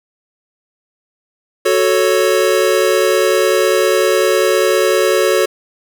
square chord, F# minor, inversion none, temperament equal, 370 / 440 / 554.4 Hz, F#4 / A4 / C#5, 0 / 0 / 0 cents, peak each -16 dBFS, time 1.65-5.46 s, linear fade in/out 10 ms, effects none

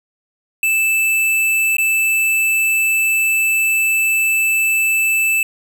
square tone with dropouts, 2637 Hz, E7, in tune, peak -14 dBFS, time 0.63-5.43 s, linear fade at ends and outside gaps 2 ms, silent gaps 1.768-1.783 s, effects none

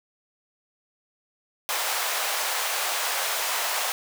pink high-pass noise, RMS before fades -27 dBFS, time 1.69-3.92 s, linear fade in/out 0 ms, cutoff 630 Hz, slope 24 dB/octave, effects none

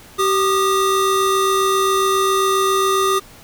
square tone pair together, 385.2 / 1223 Hz, G4 / D#6, -30 / -30 cents, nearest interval octave + minor sixth, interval 2000 cents, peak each -18 dBFS, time 0.18-3.2 s, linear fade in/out 20 ms, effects pink hiss -43 dBFS RMS until 3.43 s

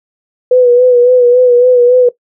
sine tone with vibrato, 493.9 Hz, B4, in tune, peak -3 dBFS, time 0.51-2.09 s, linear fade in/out 5 ms, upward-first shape sine, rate 3.6 Hz, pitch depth 41 cents each way, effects noise-tail reverb RT60 0.1 s tail -17 dB re dry

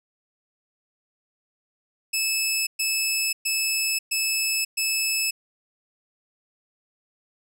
15% pulse tone bursts, 2610 Hz, E7, 18 cents flat, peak -15 dBFS, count 5, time 2.13-5.31 s, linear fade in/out 10 ms, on 540 ms, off 120 ms, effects none

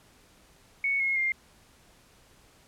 sine tone with pitch steps, 2217 / 2164 / 2112 Hz, C#7 / C#7 / C7, 0 / -42 / +16 cents, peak -24 dBFS, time 0.84-1.32 s, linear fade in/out 2 ms, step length 160 ms, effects pink hiss -59 dBFS RMS until 2.67 s + low-pass 12000 Hz 12 dB/octave

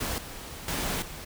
pink noise with level steps, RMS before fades -31 / -41 / -30 / -41 dBFS, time 0-1.25 s, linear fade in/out 10 ms, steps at 0.18 / 0.68 / 1.02 s, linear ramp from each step 2 ms, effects none

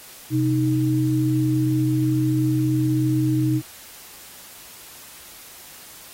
sine tone pair together, 127.81 / 311.1 Hz, C3 / D#4, -40 / 0 cents, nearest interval octave + minor third, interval 1540 cents, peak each -20 dBFS, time 0.3-3.62 s, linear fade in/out 50 ms, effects white hiss -43 dBFS RMS until 6.13 s + AAC 48 kbps

